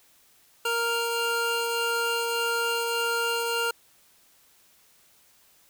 25% pulse tone pair together, 466.2 / 1396.9 Hz, A#4 / F6, 0 / 0 cents, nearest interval octave + perfect fifth, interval 1900 cents, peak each -24 dBFS, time 0.65-3.71 s, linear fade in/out 5 ms, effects white hiss -60 dBFS RMS until 5.69 s

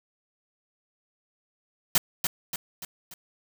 white noise with echo, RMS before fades -20 dBFS, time 1.95-1.98 s, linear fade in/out 2 ms, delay 290 ms, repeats 4, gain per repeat -6 dB, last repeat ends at 3.14 s, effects none

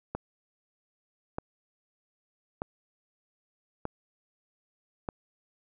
click train, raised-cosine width 1 ms, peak -18 dBFS, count 5, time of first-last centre 0.15-5.088 s, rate 0.81 Hz, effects none

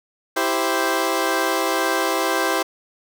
15% pulse chord, C major, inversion first, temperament equal, 329.6 / 392 / 523.3 Hz, E4 / G4 / C5, 0 / 0 / 0 cents, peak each -17 dBFS, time 0.36-2.63 s, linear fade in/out 10 ms, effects none

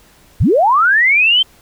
sine linear sweep, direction up, 49.07 to 3155 Hz, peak -8 dBFS, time 0.4-1.43 s, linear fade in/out 10 ms, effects pink hiss -48 dBFS RMS until 1.61 s

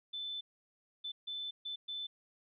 sine tone bursts at uneven times, 3520 Hz, A7, in tune, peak -38 dBFS, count 5, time 0.13-0.41 / 1.04-1.12 / 1.27-1.51 / 1.65-1.76 / 1.88-2.07 s, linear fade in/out 10 ms, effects none

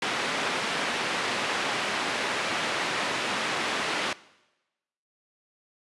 white band-pass noise, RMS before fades -29 dBFS, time 0.02-4.13 s, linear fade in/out 2 ms, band 200 to 2600 Hz, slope 12 dB/octave, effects noise-tail reverb RT60 1.0 s tail -20 dB re dry + resampled to 24000 Hz

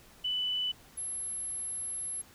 sine tone pair in turn, 2988 / 11030 Hz, F#7 / F9, +16 / -23 cents, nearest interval octave + major seventh, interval 2261 cents, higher second, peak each -29 / -34 dBFS, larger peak first, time 0.24-0.72 / 0.97-2.22 s, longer second, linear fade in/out 10 ms, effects pink hiss -57 dBFS RMS until 2.34 s

